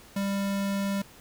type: tone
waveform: square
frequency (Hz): 198.1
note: G3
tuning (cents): +18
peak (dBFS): -27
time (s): 0.16-1.02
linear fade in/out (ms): 5
effects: pink hiss -52 dBFS RMS until 1.2 s